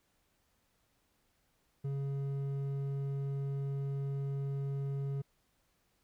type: tone with hard clipping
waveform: sine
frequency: 138.59 Hz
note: C#3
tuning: in tune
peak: -35 dBFS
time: 1.84-5.22 s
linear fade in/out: 10 ms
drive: 6 dB
effects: pink hiss -75 dBFS RMS until 6.03 s